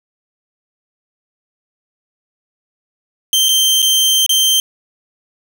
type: tone with dropouts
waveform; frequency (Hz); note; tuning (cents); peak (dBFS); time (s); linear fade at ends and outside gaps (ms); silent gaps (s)
sawtooth; 3136; G7; 0; -7; 3.33-4.6; 1; 3.486-3.49 / 3.82-3.826 / 4.263-4.293
effects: none